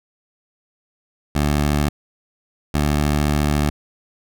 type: tone pair in turn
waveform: 15% pulse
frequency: 73.42 / 73.89 Hz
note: D2 / D2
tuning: 0 / +11 cents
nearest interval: unison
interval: 11 cents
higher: second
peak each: -10 dBFS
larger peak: neither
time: 1.35-1.89 / 2.74-3.7 s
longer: second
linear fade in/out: 5 ms
effects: none